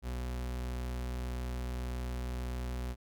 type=tone; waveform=40% pulse; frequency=61.74 Hz; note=B1; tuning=in tune; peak=-34 dBFS; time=0.02-2.96 s; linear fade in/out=50 ms; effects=none